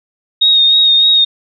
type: tone with vibrato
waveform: sine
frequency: 3729 Hz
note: A#7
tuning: in tune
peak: -6 dBFS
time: 0.41-1.25 s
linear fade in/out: 10 ms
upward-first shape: sine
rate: 3.3 Hz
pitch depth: 25 cents each way
effects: none